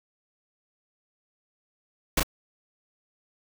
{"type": "noise with echo", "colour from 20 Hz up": "pink", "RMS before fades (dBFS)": -22, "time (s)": [2.17, 2.2], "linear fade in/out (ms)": 5, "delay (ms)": 32, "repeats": 1, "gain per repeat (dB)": -3, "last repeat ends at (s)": 2.232, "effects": []}